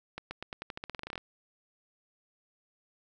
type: accelerating click train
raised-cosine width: 0.3 ms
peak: -22 dBFS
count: 17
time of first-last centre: 0.18-1.179 s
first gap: 130 ms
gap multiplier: 0.89
effects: none